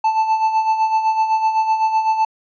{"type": "tone with tremolo", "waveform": "triangle", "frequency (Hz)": 880, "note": "A5", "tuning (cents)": 0, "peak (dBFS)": -10, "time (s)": [0.04, 2.25], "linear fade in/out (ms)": 5, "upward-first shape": "sine", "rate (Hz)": 7.9, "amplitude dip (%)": 60, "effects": ["resampled to 16000 Hz"]}